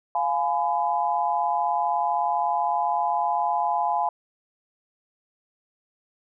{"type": "chord", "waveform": "sine", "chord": "F diminished", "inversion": "none", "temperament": "just", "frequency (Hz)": [698.5, 838.1, 1005.8], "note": ["F5", "Ab5", "Cb6"], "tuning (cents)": [0, 16, 31], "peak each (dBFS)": [-26, -24, -27], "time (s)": [0.15, 4.09], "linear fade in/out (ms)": 2, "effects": []}